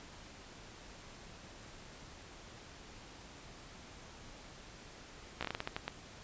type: slowing click train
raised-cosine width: 0.3 ms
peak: -20 dBFS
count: 10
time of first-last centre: 5.41-5.88 s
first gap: 16 ms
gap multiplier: 1.28
effects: pink hiss -53 dBFS RMS until 6.23 s + resampled to 16000 Hz